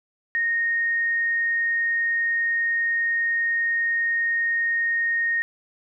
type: tone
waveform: sine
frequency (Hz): 1855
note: A#6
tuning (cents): -9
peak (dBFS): -20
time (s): 0.35-5.42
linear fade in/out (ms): 0
effects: none